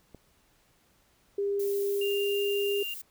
click, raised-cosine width 2 ms, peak -33 dBFS, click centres 0.147 s
sine tone with pitch glide, 401.3 to 404.1 Hz, G4 to G#4, +41 to -47 cents, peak -26 dBFS, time 1.38-2.83 s, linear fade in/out 5 ms, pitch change +12 cents, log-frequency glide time 1.79-2.43 s
violet noise, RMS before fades -41 dBFS, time 1.59-3.02 s, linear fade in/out 10 ms
sine tone, 2794 Hz, F7, in tune, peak -33 dBFS, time 2.01-2.94 s, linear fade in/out 5 ms
effects pink hiss -66 dBFS RMS until 3.1 s

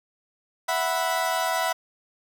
30% pulse chord, E suspended second, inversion none, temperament equal, 659.3 / 740 / 987.8 Hz, E5 / F#5 / B5, 0 / 0 / 0 cents, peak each -25 dBFS, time 0.68-1.73 s, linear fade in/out 10 ms, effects none

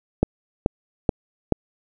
click train, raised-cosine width 2 ms, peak -3 dBFS, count 4, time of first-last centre 0.23-1.523 s, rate 2.32 Hz, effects none

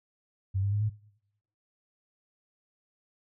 sine tone with pitch steps, 96.4 / 99.91 / 103.56 / 107.33 Hz, G2 / G2 / G#2 / A2, -28 / +33 / -4 / -43 cents, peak -25 dBFS, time 0.54-0.9 s, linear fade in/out 20 ms, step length 90 ms, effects noise-tail reverb RT60 0.9 s tail -24 dB re dry

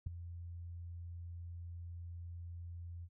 sine tone with ADSR envelope, 85.9 Hz, F2, 28 cents flat, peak -31 dBFS, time 0.06-3.09 s, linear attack 9 ms, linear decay 8 ms, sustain -13 dB, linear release 55 ms, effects none

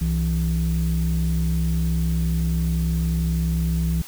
sine tone pair together, 65.6 / 165.3 Hz, C2 / E3, +5 / +5 cents, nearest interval octave + major third, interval 1600 cents, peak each -20 dBFS, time 0.01-4.02 s, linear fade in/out 5 ms, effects tanh soft clip ceiling -15 dBFS + white hiss -41 dBFS RMS until 4.07 s

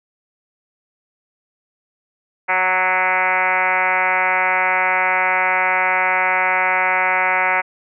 sine tone with frequency modulation, 1480 Hz, F#6, in tune, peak -14 dBFS, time 2.48-7.62 s, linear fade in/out 20 ms, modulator 185 Hz, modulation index 4.6, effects none

